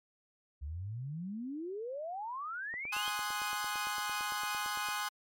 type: exponential sweep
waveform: sine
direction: up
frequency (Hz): 67.4 to 3341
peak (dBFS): -37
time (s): 0.61-3.1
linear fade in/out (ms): 20
type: click train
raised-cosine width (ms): 1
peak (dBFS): -35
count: 20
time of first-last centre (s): 2.74-4.887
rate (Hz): 8.85
type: chord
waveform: sawtooth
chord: Ab dominant seventh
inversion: none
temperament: equal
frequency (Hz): 830.6 / 1046.5 / 1244.5 / 1480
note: Ab5 / C6 / Eb6 / Gb6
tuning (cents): 0 / 0 / 0 / 0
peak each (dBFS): -36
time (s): 2.92-5.09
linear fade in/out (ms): 10
effects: MP3 64 kbps